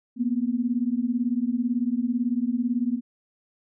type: beating tone pair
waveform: sine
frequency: 233.1 / 251.1 Hz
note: A#3 / B3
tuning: 0 / +29 cents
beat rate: 18 Hz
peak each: -25 dBFS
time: 0.16-3.01 s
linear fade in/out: 50 ms
effects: none